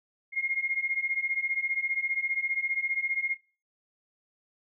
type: beating tone pair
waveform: sine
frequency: 2130 / 2145 Hz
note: C7 / C7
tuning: +30 / +42 cents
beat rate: 15 Hz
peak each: -31 / -29 dBFS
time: 0.32-3.37 s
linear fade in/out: 50 ms
effects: noise-tail reverb RT60 0.4 s tail -22 dB re dry